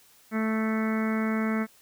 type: harmonic tone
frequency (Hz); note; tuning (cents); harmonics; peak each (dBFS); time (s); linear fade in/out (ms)
219.9; A3; -1; 1 / 2 / 3 / 4 / 5 / 6 / 7 / 8 / 9 / 10; -25 / -35 / -38 / -43 / -41 / -37 / -41 / -42 / -40 / -40; 0.31-1.67; 50
effects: white hiss -58 dBFS RMS until 1.81 s